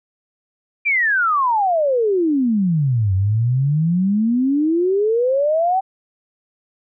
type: exponential two-way sweep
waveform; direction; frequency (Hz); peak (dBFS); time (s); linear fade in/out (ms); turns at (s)
sine; down then up; 2415 to 92.5 to 780; -14; 0.85-5.81; 20; 3.14
effects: none